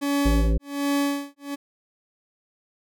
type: tone with tremolo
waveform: 40% pulse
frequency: 283 Hz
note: C#4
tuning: 36 cents sharp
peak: -19 dBFS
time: 0.01-1.56 s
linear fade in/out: 20 ms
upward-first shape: sine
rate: 1.3 Hz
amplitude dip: 100%
type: harmonic tone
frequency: 55 Hz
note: A1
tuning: in tune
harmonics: 1 / 3 / 5 / 7 / 9 / 10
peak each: -18 / -28 / -32 / -35 / -37 / -38 dBFS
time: 0.25-0.58 s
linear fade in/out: 10 ms
effects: none